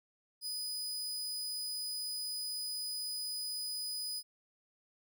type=tone; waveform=sawtooth; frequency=4978 Hz; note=D#8; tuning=in tune; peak=-34 dBFS; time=0.41-4.23 s; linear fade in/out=50 ms; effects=none